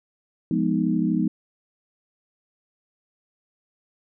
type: chord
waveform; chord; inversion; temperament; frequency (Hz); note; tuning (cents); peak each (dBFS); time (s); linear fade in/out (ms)
sine; F half-diminished seventh; none; equal; 174.61 / 207.7 / 246.9 / 311.1; F3 / Ab3 / Cb4 / Eb4; 0 / 0 / 0 / 0; -25; 0.51-1.28; 2
effects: none